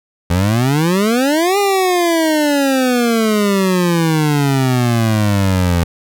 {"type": "exponential two-way sweep", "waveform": "25% pulse", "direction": "up then down", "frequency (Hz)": [83.9, 409, 83.9], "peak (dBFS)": -8, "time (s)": [0.3, 5.84], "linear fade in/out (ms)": 5, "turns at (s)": 1.58, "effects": []}